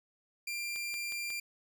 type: tone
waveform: sawtooth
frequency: 2380 Hz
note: D7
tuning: 22 cents sharp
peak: -32 dBFS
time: 0.47-1.4 s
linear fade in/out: 5 ms
type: click train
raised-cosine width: 0.2 ms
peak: -31 dBFS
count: 4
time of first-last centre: 0.76-1.303 s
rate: 5.52 Hz
effects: none